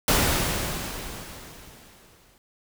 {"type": "noise with exponential decay", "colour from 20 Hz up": "pink", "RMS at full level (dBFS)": -19, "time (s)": [0.08, 2.38], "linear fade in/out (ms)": 1, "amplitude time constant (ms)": 500, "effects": []}